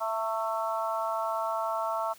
harmonic tone with a mistuned harmonic, 221.3 Hz, A3, 10 cents sharp, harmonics 3 / 4 / 5 / 6, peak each -32 / -33 / -34 / -35 dBFS, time 0-2.14 s, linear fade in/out 20 ms, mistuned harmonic 4, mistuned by +31 cents, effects white hiss -54 dBFS RMS until 2.18 s

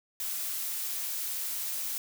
blue noise, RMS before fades -34 dBFS, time 0.2-1.98 s, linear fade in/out 0 ms, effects none

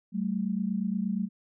sine tone pair together, 190.9 / 219.4 Hz, G3 / A3, -46 / -5 cents, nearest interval major second, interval 241 cents, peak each -29 / -30 dBFS, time 0.12-1.29 s, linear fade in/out 50 ms, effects none

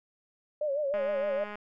sine tone with vibrato, 576 Hz, D5, 34 cents flat, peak -27 dBFS, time 0.61-1.44 s, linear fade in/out 5 ms, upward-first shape sine, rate 6.5 Hz, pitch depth 100 cents each way
click train, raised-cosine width 0.5 ms, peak -26 dBFS, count 129, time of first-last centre 0.94-1.555 s, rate 208 Hz
effects none

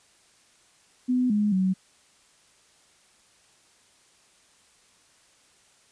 sine tone with pitch steps, 251.1 / 208.6 / 187.8 Hz, B3 / G#3 / F#3, +29 / +8 / +26 cents, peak -20 dBFS, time 1.08-1.74 s, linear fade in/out 20 ms, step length 220 ms, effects white hiss -60 dBFS RMS until 5.91 s + resampled to 22050 Hz

